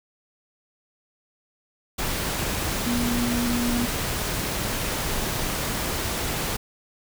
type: tone in noise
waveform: sine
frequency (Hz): 240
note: B3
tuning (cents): -49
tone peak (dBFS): -23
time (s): 2.86-3.86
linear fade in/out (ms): 10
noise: pink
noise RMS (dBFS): -27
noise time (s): 1.98-6.57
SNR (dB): +1
effects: none